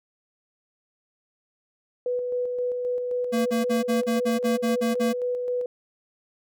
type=tone with tremolo; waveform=sine; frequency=493.9 Hz; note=B4; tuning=in tune; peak=-23 dBFS; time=2.06-5.66 s; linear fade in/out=2 ms; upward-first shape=square; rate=3.8 Hz; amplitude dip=30%
type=tone bursts; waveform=square; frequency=228.2 Hz; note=A#3; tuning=37 cents flat; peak=-23 dBFS; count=10; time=3.32-5.134 s; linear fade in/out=20 ms; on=140 ms; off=46 ms
effects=none